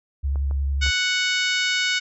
sine tone with vibrato, 69.3 Hz, C#2, in tune, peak -20 dBFS, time 0.23-0.91 s, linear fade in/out 20 ms, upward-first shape square, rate 11 Hz, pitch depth 21 cents each way
clicks, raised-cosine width 1 ms, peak -26 dBFS, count 3, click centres 0.358 / 0.511 / 0.864 s
harmonic tone, 740 Hz, F#5, in tune, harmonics 2 / 3 / 4 / 5 / 6 / 7 / 8 / 9 / 10, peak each -25 / -25 / -27 / -28 / -31 / -32 / -36 / -37 / -38 dBFS, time 0.81-2 s, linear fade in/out 20 ms
effects none

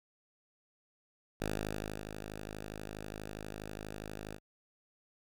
5% pulse tone with ADSR envelope, 52.3 Hz, G#1, 13 cents sharp, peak -22 dBFS, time 1.4-4.4 s, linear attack 15 ms, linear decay 630 ms, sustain -9 dB, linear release 66 ms, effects none

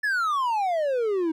triangle exponential sweep, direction down, 1760 to 311.1 Hz, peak -20 dBFS, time 0.03-1.32 s, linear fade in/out 10 ms, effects none

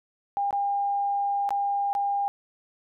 sine tone with dropouts, 804 Hz, G5, 44 cents sharp, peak -23 dBFS, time 0.37-2.28 s, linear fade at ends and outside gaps 0 ms, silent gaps 0.508-0.528 / 1.491-1.506 / 1.93-1.951 s, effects none

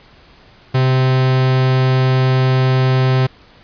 45% pulse tone, 130 Hz, C3, 11 cents flat, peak -11 dBFS, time 0.74-3.27 s, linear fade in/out 10 ms, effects pink hiss -46 dBFS RMS until 3.63 s + resampled to 11025 Hz

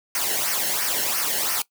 white noise with flanger, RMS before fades -24 dBFS, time 0.15-1.62 s, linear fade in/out 2 ms, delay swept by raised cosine 0.26 to 0.86 ms, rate 2.9 Hz, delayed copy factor -0.7, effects noise-tail reverb RT60 0.1 s tail -20 dB re dry

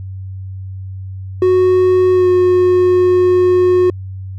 triangle tone with pitch glide, 368.2 to 362.9 Hz, F#4 to F#4, -8 to -34 cents, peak -6 dBFS, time 1.42-3.9 s, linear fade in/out 2 ms, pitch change -26 cents, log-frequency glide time 2.13-2.28 s, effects added 95 Hz sine -24 dBFS peak until 4.38 s

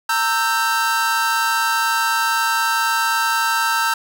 45% pulse chord, E diminished, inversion second, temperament equal with one note detuned, 916.3 / 1318.5 / 1568 Hz, Bb5 / E6 / G6, -30 / 0 / 0 cents, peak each -21 dBFS, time 0.09-3.94 s, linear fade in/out 5 ms, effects none

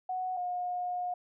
sine tone pair in turn, 740 / 718.1 Hz, F#5 / F5, 0 / +48 cents, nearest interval minor second, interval 52 cents, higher first, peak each -31 / -31 dBFS, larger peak neither, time 0.09-0.37 / 0.37-1.14 s, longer second, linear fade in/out 5 ms, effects none

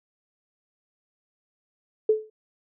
sine tone with exponential decay, 433.1 Hz, A4, 27 cents flat, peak -13 dBFS, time 2.09-2.3 s, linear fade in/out 5 ms, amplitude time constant 44 ms, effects none

